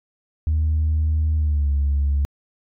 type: tone with pitch glide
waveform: sine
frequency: 77.78 to 70.51 Hz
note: D#2 to C#2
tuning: 0 to +30 cents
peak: -15 dBFS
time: 0.47-2.25 s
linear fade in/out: 0 ms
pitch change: -170 cents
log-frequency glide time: 1.36-1.7 s
effects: tanh soft clip ceiling -14 dBFS